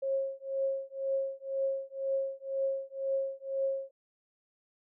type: tone with tremolo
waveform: sine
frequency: 541 Hz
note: C#5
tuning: 42 cents flat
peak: -26 dBFS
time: 0.02-3.91 s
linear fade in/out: 10 ms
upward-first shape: triangle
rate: 2 Hz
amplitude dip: 100%
effects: none